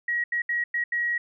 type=tone bursts at uneven times; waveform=sine; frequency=1904 Hz; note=A#6; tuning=36 cents sharp; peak=-23 dBFS; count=5; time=0.08-0.24 / 0.32-0.42 / 0.49-0.64 / 0.74-0.84 / 0.92-1.18 s; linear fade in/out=5 ms; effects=none